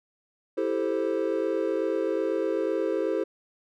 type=chord; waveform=triangle; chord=A minor seventh; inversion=second; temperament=equal; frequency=329.6 / 392 / 440 / 523.3 Hz; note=E4 / G4 / A4 / C5; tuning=0 / 0 / 0 / 0 cents; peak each=-28 dBFS; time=0.57-3.24 s; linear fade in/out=10 ms; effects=none